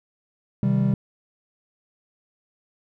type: chord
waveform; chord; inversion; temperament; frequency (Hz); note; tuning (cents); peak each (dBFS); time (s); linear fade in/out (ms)
triangle; C minor; none; just; 130.81 / 156.98 / 196.22; C3 / Eb3 / G3; 0 / +16 / +2; -20 / -24 / -19; 0.63-0.94; 2
effects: none